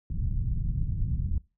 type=low-pass noise; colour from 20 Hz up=pink; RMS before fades=-28 dBFS; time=0.1-1.38 s; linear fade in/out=2 ms; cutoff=150 Hz; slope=24 dB/octave; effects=noise-tail reverb RT60 0.3 s tail -23 dB re dry